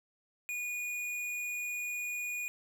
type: tone with tanh clipping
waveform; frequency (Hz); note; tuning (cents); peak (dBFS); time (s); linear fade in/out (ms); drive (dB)
sine; 2452; D#7; -26; -36; 0.49-2.48; 0; 16
effects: none